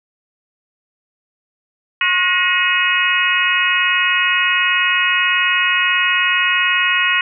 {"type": "harmonic tone with a mistuned harmonic", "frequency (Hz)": 361.4, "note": "F#4", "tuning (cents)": -41, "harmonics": [3, 4, 5, 6, 7, 8], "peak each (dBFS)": [-22, -21, -18, -24, -18, -21], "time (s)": [2.01, 7.21], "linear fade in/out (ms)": 2, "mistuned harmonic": 5, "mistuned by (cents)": 76, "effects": []}